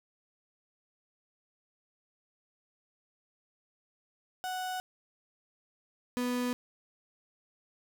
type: tone pair in turn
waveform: 35% pulse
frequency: 740 / 246.9 Hz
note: F#5 / B3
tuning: 0 / 0 cents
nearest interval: octave + perfect fifth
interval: 1900 cents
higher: first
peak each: -32 / -28 dBFS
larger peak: second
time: 4.44-4.8 / 6.17-6.53 s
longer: neither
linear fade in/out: 0 ms
effects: none